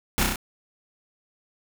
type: noise with echo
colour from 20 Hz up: pink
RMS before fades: -23 dBFS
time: 0.18-0.23 s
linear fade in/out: 0 ms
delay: 32 ms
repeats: 4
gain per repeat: -2 dB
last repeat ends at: 0.358 s
effects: none